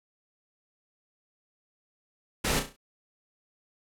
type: noise with echo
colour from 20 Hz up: pink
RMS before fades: -27 dBFS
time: 2.44-2.6 s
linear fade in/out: 10 ms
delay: 33 ms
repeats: 5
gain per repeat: -7 dB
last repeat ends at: 2.765 s
effects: low-pass 12000 Hz 12 dB/octave